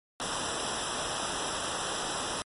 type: noise with comb filter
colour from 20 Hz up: pink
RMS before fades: -33 dBFS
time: 0.2-2.42 s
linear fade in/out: 0 ms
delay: 0.45 ms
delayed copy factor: -0.85
effects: MP3 48 kbps